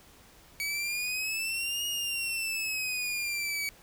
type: exponential two-way sweep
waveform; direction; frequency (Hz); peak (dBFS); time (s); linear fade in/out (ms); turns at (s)
sawtooth; up then down; 2262 to 2874 to 2262; -27; 0.6-3.69; 0; 1.86
effects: pink hiss -56 dBFS RMS until 3.82 s